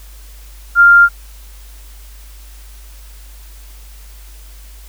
sine tone, 1396.9 Hz, F6, in tune, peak -3 dBFS, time 0.75-1.09 s, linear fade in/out 50 ms, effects added 50 Hz sine -34 dBFS peak until 4.88 s + white hiss -44 dBFS RMS until 4.88 s

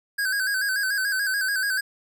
square tone with vibrato, 1581 Hz, G6, 14 cents sharp, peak -23 dBFS, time 0.18-1.81 s, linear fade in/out 10 ms, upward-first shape square, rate 6.9 Hz, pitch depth 62 cents each way, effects none

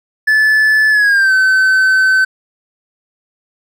triangle tone with pitch glide, 1736 to 1528.8 Hz, A6 to G6, -24 to -44 cents, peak -6 dBFS, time 0.27-2.25 s, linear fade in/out 10 ms, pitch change -220 cents, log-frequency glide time 0.9-1.33 s, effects none

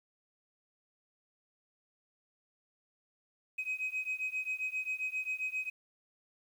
sine beating tone pair, 2523 / 2530.5 Hz, D#7 / D#7, +23 / +29 cents, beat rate 7.5 Hz, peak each -35 / -36 dBFS, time 3.58-5.7 s, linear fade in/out 10 ms, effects tanh soft clip ceiling -29 dBFS + 10-bit

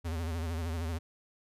square tone with vibrato, 82.41 Hz, E2, in tune, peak -33 dBFS, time 0.04-0.99 s, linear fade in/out 20 ms, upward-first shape sine, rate 13 Hz, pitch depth 87 cents each way, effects resampled to 32000 Hz

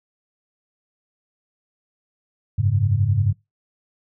sine chord, F# suspended second, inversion none, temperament equal, 92.5 / 103.83 / 138.59 Hz, F#2 / G#2 / C#3, 0 / 0 / 0 cents, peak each -23 / -18 / -23 dBFS, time 2.58-3.33 s, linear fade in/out 10 ms, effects noise-tail reverb RT60 0.2 s tail -22 dB re dry

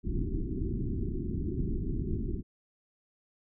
pink low-pass noise, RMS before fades -32 dBFS, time 0.03-2.43 s, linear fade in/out 50 ms, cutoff 390 Hz, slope 96 dB/octave, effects none

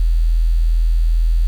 sine tone, 41.2 Hz, E1, in tune, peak -11 dBFS, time 0-1.47 s, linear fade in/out 0 ms, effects 7-bit

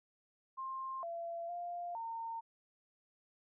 sine tone with pitch steps, 1058 / 678 / 699 / 913 Hz, C6 / E5 / F5 / A#5, +19 / +49 / +1 / -36 cents, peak -39 dBFS, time 0.57-2.41 s, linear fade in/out 20 ms, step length 460 ms, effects none

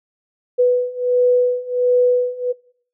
sine beating tone pair, 493.9 / 495.3 Hz, B4 / B4, 0 / +5 cents, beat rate 1.4 Hz, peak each -17 / -15 dBFS, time 0.58-2.53 s, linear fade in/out 20 ms, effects noise-tail reverb RT60 0.6 s tail -23 dB re dry

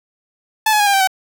sawtooth tone with pitch steps, 869 / 845.7 / 823.1 / 801 / 779.6 / 758.7 Hz, A5 / G#5 / G#5 / G5 / G5 / F#5, -22 / +31 / -16 / +37 / -10 / +43 cents, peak -8 dBFS, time 0.66-1.074 s, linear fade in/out 5 ms, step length 69 ms, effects none

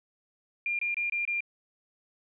sine tone bursts, 2399 Hz, D7, 36 cents sharp, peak -27 dBFS, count 5, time 0.66-1.406 s, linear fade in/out 2 ms, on 130 ms, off 24 ms, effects none

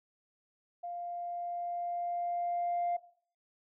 sine tone with level ramp, 698.5 Hz, F5, in tune, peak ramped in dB -37 to -27 dBFS, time 0.83-2.97 s, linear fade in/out 10 ms, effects noise-tail reverb RT60 0.5 s tail -17 dB re dry + tanh soft clip ceiling -26 dBFS

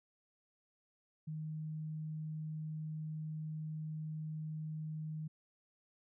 sine tone, 155.56 Hz, D#3, in tune, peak -39 dBFS, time 1.27-5.28 s, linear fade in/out 10 ms, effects none

